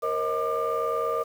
sine tone cluster, 469.2 / 538 / 629 / 1196 Hz, A#4 / C5 / D#5 / D6, +11 / +48 / +19 / +31 cents, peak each -27 / -32 / -30 / -27 dBFS, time 0.02-1.24 s, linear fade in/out 20 ms, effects tanh soft clip ceiling -18 dBFS + 8-bit

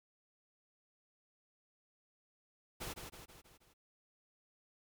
pink noise with echo, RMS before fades -43 dBFS, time 2.8-2.94 s, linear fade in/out 20 ms, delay 160 ms, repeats 5, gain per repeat -5 dB, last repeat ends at 3.74 s, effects none

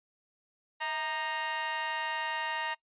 20% pulse tone with amplitude modulation, 932.3 Hz, A#5, in tune, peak -23 dBFS, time 0.8-2.75 s, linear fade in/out 20 ms, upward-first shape sine, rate 287 Hz, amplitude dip 80%, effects noise-tail reverb RT60 0.1 s tail -22 dB re dry + resampled to 8000 Hz

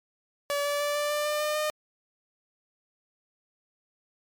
sawtooth tone with pitch steps, 573 / 578 / 583 / 588.1 / 593.2 / 598.4 / 603.6 / 608.8 Hz, D5 / D5 / D5 / D5 / D5 / D5 / D5 / D#5, -43 / -28 / -13 / +2 / +17 / +32 / +47 / -38 cents, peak -22 dBFS, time 0.5-1.7 s, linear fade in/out 0 ms, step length 150 ms, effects MP3 96 kbps

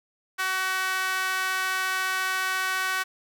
sawtooth tone with high-pass filter, 376.2 Hz, F#4, 29 cents sharp, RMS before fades -27 dBFS, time 0.38-3.04 s, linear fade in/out 20 ms, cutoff 1400 Hz, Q 2.5, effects none

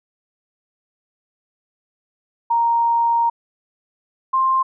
sine tone pair in turn, 932.3 / 1053.1 Hz, A#5 / C6, 0 / +11 cents, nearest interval major second, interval 211 cents, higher second, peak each -14 dBFS, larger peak neither, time 2.5-3.3 / 4.33-4.63 s, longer first, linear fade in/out 10 ms, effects none

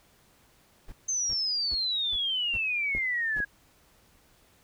brown noise bursts, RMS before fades -40 dBFS, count 7, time 0.88-3.401 s, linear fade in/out 5 ms, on 43 ms, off 370 ms
sine exponential sweep, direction down, 6340 to 1628 Hz, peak -26 dBFS, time 1.08-3.45 s, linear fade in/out 10 ms
clicks, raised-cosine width 2 ms, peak -25 dBFS, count 2, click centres 2.95 / 3.403 s
effects pink hiss -62 dBFS RMS until 4.63 s

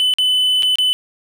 triangle tone with dropouts, 3011 Hz, F#7, 30 cents sharp, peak -11 dBFS, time 0-0.93 s, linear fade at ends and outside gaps 0 ms, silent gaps 0.138-0.185 / 0.624-0.631 / 0.756-0.785 s, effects none

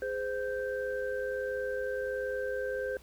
sine tone cluster, 414.6 / 516 / 1564 Hz, G#4 / C5 / G6, -3 / -24 / -4 cents, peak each -37 / -33 / -39 dBFS, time 0.02-2.97 s, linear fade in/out 2 ms, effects added 60 Hz sine -54 dBFS peak until 3.02 s + pink hiss -59 dBFS RMS until 3.02 s

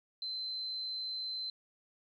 sine tone, 4077 Hz, C8, 46 cents flat, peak -36 dBFS, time 0.22-1.5 s, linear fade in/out 2 ms, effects 12-bit

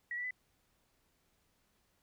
sine tone with pitch steps, 1921 / 1961.4 / 2003 Hz, B6 / B6 / B6, -48 / -12 / +24 cents, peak -36 dBFS, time 0.11-0.308 s, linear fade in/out 2 ms, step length 66 ms, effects pink hiss -75 dBFS RMS until 2.02 s

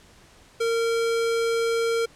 square tone, 460 Hz, A#4, 23 cents flat, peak -22 dBFS, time 0.6-2.06 s, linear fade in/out 10 ms, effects pink hiss -53 dBFS RMS until 2.15 s + low-pass 9000 Hz 12 dB/octave

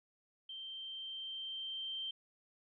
sine tone with level ramp, 3136 Hz, G7, in tune, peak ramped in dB -44 to -38 dBFS, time 0.49-2.11 s, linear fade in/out 5 ms, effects none

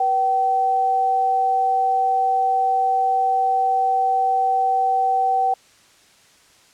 sine tone pair together, 485.9 / 767.8 Hz, B4 / G5, -28 / -36 cents, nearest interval minor sixth, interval 792 cents, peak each -28 / -16 dBFS, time 0-5.54 s, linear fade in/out 5 ms, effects white hiss -53 dBFS RMS until 6.73 s + low-pass 8000 Hz 12 dB/octave

